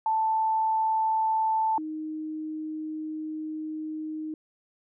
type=tone pair in turn; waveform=sine; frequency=882 / 311.1 Hz; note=A5 / D#4; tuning=+4 / 0 cents; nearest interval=octave + tritone; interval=1804 cents; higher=first; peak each=-22 / -31 dBFS; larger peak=first; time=0.06-1.78 / 1.78-4.34 s; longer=second; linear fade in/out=2 ms; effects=none